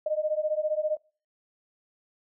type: beating tone pair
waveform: sine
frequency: 607 / 622 Hz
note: D#5 / D#5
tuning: -43 / -1 cents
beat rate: 15 Hz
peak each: -28 dBFS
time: 0.06-0.97 s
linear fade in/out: 5 ms
effects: noise-tail reverb RT60 0.4 s tail -26 dB re dry